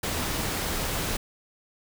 pink noise, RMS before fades -29 dBFS, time 0.03-1.17 s, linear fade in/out 5 ms, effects none

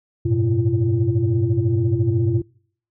sine tone cluster, 96.9 / 108.8 / 123 / 340.2 Hz, G2 / A2 / B2 / F4, -20 / -19 / -7 / -45 cents, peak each -22 / -20 / -20 / -22 dBFS, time 0.25-2.42 s, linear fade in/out 10 ms, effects noise-tail reverb RT60 0.6 s tail -26 dB re dry + tanh soft clip ceiling -8 dBFS

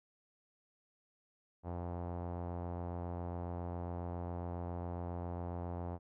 sawtooth tone with low-pass filter, 87.31 Hz, F2, in tune, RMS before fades -41 dBFS, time 1.63-5.99 s, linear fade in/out 50 ms, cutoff 810 Hz, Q 2.2, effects none

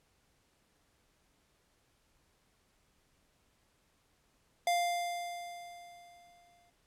square tone with exponential decay, 698 Hz, F5, 1 cent flat, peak -27 dBFS, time 4.67-6.7 s, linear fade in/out 2 ms, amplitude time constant 440 ms, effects pink hiss -72 dBFS RMS until 6.86 s + low-pass 12000 Hz 12 dB/octave

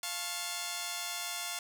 5% pulse chord, F augmented, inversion none, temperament just, 698.5 / 873.1 / 1091.3 Hz, F5 / A5 / C#6, 0 / -14 / -27 cents, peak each -27 / -31 / -29 dBFS, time 0.03-1.59 s, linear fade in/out 2 ms, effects none

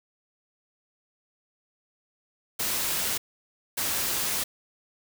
white noise bursts at uneven times, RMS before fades -28 dBFS, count 2, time 2.59-3.18 / 3.77-4.44 s, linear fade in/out 10 ms, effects none

